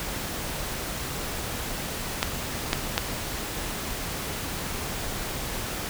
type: clicks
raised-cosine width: 0.2 ms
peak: -4 dBFS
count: 3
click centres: 2.229 / 2.731 / 2.979 s
effects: pink hiss -32 dBFS RMS until 5.89 s